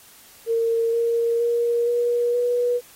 sine tone with pitch steps, 458.7 / 465.4 / 472.1 / 479 / 486 Hz, A#4 / A#4 / A#4 / A#4 / B4, -28 / -3 / +22 / +47 / -28 cents, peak -18 dBFS, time 0.46-2.81 s, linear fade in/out 50 ms, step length 470 ms, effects white hiss -49 dBFS RMS until 2.95 s + AAC 48 kbps

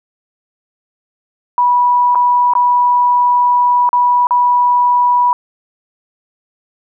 sine tone with dropouts, 978 Hz, B5, 17 cents flat, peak -8 dBFS, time 1.58-5.33 s, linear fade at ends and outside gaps 1 ms, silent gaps 2.148-2.155 / 2.536-2.552 / 3.891-3.93 / 4.27-4.308 s, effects none

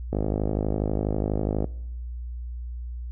click train, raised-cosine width 2 ms, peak -12 dBFS, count 80, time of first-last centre 0.13-1.643 s, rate 52.2 Hz, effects noise-tail reverb RT60 0.9 s tail -23 dB re dry + added 60 Hz sine -31 dBFS peak until 3.11 s

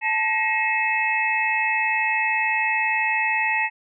sine tone cluster, 880 / 1893 / 2155 / 2605 Hz, A5 / A#6 / C#7 / E7, 0 / +26 / -49 / -21 cents, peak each -25 / -24 / -27 / -24 dBFS, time 0.01-3.7 s, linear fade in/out 50 ms, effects none

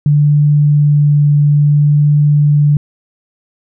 sine tone with vibrato, 146.83 Hz, D3, in tune, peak -6 dBFS, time 0.06-2.77 s, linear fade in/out 2 ms, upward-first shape triangle, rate 0.59 Hz, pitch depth 8 cents each way, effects none

